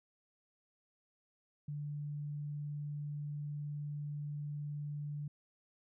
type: tone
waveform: sine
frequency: 146.83 Hz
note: D3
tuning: in tune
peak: -38 dBFS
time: 1.68-5.28 s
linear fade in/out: 5 ms
effects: none